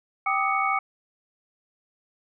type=tone cluster; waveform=sine; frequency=781 / 1198 / 1270 / 2227 Hz; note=G5 / D6 / D#6 / C#7; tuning=-7 / +34 / +35 / +7 cents; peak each=-27 dBFS; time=0.26-0.79 s; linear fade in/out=5 ms; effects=none